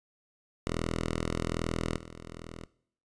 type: tone with level steps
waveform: 5% pulse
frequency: 41.2 Hz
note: E1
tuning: in tune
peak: -19 / -33 / -31 dBFS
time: 0.67-2.66 s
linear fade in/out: 0 ms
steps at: 1.97 / 2.26 s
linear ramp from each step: 5 ms
effects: noise-tail reverb RT60 0.6 s tail -20 dB re dry + resampled to 22050 Hz